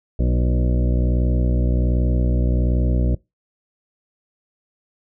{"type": "harmonic tone with a mistuned harmonic", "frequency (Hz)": 61.3, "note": "B1", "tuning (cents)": -12, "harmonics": [1, 2, 3, 4, 5, 6, 8, 9, 10], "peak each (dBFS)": [-17, -23, -27, -29, -31, -33, -35, -36, -37], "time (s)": [0.19, 3.15], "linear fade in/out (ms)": 5, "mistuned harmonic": 4, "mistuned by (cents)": -28, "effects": ["noise-tail reverb RT60 0.2 s tail -22 dB re dry"]}